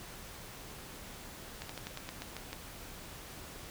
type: slowing click train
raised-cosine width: 0.2 ms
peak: -23 dBFS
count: 9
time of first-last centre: 1.62-2.53 s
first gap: 74 ms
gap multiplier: 1.12
effects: pink hiss -48 dBFS RMS until 3.7 s